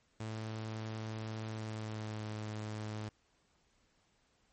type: tone with pitch glide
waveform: sawtooth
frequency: 110 to 107.36 Hz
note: A2 to A2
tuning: 0 to -42 cents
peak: -35 dBFS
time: 0.2-3.09 s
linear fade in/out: 5 ms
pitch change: -42 cents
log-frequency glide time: 1.47-2.31 s
effects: pink hiss -73 dBFS RMS until 4.52 s + MP3 32 kbps